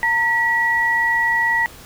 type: tone pair together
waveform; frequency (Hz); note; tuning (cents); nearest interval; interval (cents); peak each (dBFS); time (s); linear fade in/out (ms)
sine; 912.3 / 1933; A#5 / B6; -38 / -38; octave + minor second; 1300; -21 / -16; 0.03-1.66; 0
effects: pink hiss -41 dBFS RMS until 1.85 s